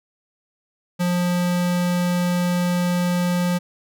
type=tone; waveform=square; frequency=177.1 Hz; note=F3; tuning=24 cents sharp; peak=-19 dBFS; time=0.99-3.59 s; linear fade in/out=20 ms; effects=none